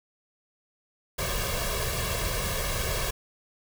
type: noise with comb filter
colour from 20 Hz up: pink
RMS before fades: -29 dBFS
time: 1.18-3.11 s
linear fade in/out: 10 ms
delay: 1.8 ms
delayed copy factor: +0.8
effects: none